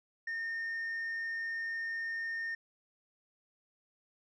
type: tone with tanh clipping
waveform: sine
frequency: 1826 Hz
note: A#6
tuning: 36 cents flat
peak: -35 dBFS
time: 0.27-2.55 s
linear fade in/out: 5 ms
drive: 1 dB
effects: none